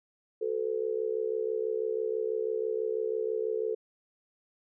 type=tone with amplitude modulation; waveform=sine; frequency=440 Hz; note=A4; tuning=in tune; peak=-24 dBFS; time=0.41-3.75 s; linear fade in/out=10 ms; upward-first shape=sine; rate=66.1 Hz; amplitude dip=90%; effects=none